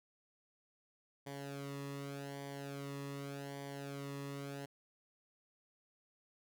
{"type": "tone with flanger", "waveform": "sawtooth", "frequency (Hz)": 140, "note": "C#3", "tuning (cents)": 18, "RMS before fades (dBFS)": -45, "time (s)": [1.26, 4.66], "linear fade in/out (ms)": 10, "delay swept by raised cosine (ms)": [0.75, 1.33], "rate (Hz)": 0.85, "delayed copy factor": -0.75, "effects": []}